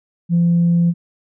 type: tone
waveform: sine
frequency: 171.1 Hz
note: F3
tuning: 35 cents flat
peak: -10 dBFS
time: 0.29-0.94 s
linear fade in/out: 50 ms
effects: tanh soft clip ceiling -8 dBFS